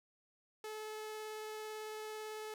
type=tone with vibrato; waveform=sawtooth; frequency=431.2 Hz; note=A4; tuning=35 cents flat; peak=-39 dBFS; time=0.64-2.54 s; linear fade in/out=2 ms; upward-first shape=triangle; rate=18 Hz; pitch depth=8 cents each way; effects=none